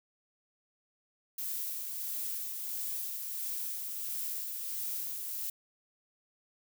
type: noise with tremolo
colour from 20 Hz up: violet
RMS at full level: -36 dBFS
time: 1.38-5.5 s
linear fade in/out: 5 ms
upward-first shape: sine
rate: 1.5 Hz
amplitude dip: 30%
effects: none